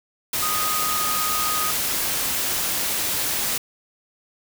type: tone in noise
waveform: sine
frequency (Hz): 1244.5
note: D#6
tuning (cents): 0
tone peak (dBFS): -25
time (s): 0.42-1.71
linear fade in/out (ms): 5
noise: white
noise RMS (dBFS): -24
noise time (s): 0.33-3.58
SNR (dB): -4
effects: none